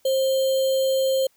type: tone with sample-and-hold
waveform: sine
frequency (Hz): 531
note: C5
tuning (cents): +25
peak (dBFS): -18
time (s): 0.05-1.27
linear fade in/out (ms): 5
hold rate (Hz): 3675
effects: white hiss -63 dBFS RMS until 1.36 s